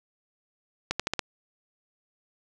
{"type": "accelerating click train", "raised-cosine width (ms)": 0.2, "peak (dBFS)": -9, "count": 5, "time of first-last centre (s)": [0.91, 1.193], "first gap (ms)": 86, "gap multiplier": 0.87, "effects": []}